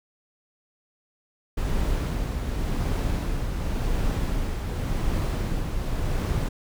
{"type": "noise with tremolo", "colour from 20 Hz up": "brown", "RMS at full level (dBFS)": -24, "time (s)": [1.57, 6.49], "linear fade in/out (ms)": 10, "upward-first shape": "triangle", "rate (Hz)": 0.9, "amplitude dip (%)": 40, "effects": []}